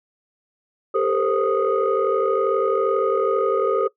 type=tone cluster; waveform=sine; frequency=395.2 / 447.5 / 485.5 / 528 / 1243 Hz; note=G4 / A4 / B4 / C5 / D#6; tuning=+14 / +29 / -30 / +16 / -2 cents; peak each=-22 / -20 / -28 / -23 / -24 dBFS; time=0.94-3.88 s; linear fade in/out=10 ms; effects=noise-tail reverb RT60 0.1 s tail -18 dB re dry + tanh soft clip ceiling -10 dBFS